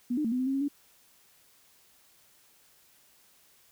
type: tone with pitch steps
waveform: sine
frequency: 244.5 / 302.7 / 226.5 / 251.6 / 257.5 / 269 / 272.7 / 286.1 Hz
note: B3 / D#4 / A#3 / B3 / C4 / C4 / C#4 / D4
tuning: -17 / -48 / -50 / +32 / -28 / +48 / -28 / -45 cents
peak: -26 dBFS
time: 0.1-0.684 s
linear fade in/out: 10 ms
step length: 73 ms
effects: white hiss -62 dBFS RMS until 3.71 s